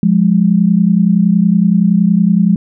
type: tone pair together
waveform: sine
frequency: 176.99 / 207.7 Hz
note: F3 / G#3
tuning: +23 / 0 cents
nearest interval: minor third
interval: 277 cents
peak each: -10 dBFS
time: 0.03-2.56 s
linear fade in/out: 2 ms
effects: none